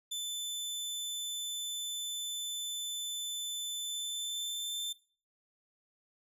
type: tone with pitch glide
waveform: sawtooth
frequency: 3520 to 3553 Hz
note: A7 to A7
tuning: 0 to +16 cents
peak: -32 dBFS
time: 0.11-4.93 s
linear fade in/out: 10 ms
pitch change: +16 cents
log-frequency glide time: 3.78-4.81 s
effects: noise-tail reverb RT60 0.4 s tail -18 dB re dry + resampled to 32000 Hz